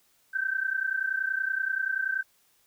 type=tone pair together; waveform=sine; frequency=1537 / 1567.5 Hz; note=G6 / G6; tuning=-35 / -1 cents; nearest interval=unison; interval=34 cents; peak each=-29 / -29 dBFS; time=0.33-2.23 s; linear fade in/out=20 ms; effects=white hiss -66 dBFS RMS until 2.66 s